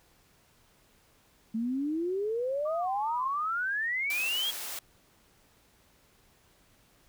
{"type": "exponential sweep", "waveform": "sine", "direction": "up", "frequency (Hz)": [217.8, 3351], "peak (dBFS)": -28, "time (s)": [1.54, 4.51], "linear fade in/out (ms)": 10}
{"type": "tone with vibrato", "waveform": "sine", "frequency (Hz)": 1135, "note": "C#6", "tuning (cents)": 41, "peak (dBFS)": -37, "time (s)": [2.65, 3.29], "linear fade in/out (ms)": 10, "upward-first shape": "sine", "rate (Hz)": 2.6, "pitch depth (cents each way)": 180}
{"type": "high-pass noise", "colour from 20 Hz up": "white", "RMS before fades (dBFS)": -38, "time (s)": [4.1, 4.79], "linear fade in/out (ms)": 2, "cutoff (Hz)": 370, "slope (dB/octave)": 12}
{"effects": ["pink hiss -64 dBFS RMS until 7.08 s"]}